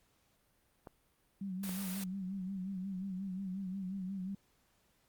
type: clicks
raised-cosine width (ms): 1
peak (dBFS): -33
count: 2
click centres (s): 0.872 / 1.693
type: tone with vibrato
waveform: sine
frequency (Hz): 190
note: F#3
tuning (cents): +46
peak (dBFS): -37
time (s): 1.41-4.35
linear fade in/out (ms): 5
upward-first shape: sine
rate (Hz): 5.6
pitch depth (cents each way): 73
type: noise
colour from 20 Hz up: white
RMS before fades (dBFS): -44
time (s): 1.63-2.04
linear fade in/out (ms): 5
effects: pink hiss -73 dBFS RMS until 5.08 s + Opus 48 kbps